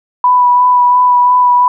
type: tone with vibrato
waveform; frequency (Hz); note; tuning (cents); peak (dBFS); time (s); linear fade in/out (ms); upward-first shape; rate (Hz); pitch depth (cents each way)
sine; 987.8; B5; 0; -5; 0.24-1.68; 2; sine; 2.9; 15
effects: none